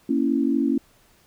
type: chord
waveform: sine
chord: A# diminished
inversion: none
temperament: equal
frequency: 233.1 / 277.2 / 329.6 Hz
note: A#3 / C#4 / E4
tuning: 0 / 0 / 0 cents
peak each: -24 / -21 / -25 dBFS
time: 0.09-0.78 s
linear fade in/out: 5 ms
effects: pink hiss -58 dBFS RMS until 1.26 s

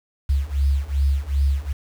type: beating tone pair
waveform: sine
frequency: 68 / 70.6 Hz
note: C#2 / C#2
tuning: -33 / +32 cents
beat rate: 2.6 Hz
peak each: -21 / -20 dBFS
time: 0.29-1.73 s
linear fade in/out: 10 ms
effects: 7-bit

